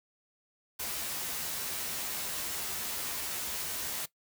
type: noise with comb filter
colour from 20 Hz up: white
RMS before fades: -36 dBFS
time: 0.79-4.06 s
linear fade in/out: 10 ms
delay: 13 ms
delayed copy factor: +0.65
effects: noise-tail reverb RT60 0.1 s tail -18 dB re dry